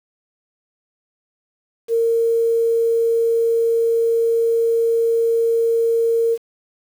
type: tone with quantisation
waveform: sine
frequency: 459.9 Hz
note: A#4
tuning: 23 cents flat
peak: -14 dBFS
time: 1.88-6.38 s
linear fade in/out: 50 ms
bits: 7
effects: none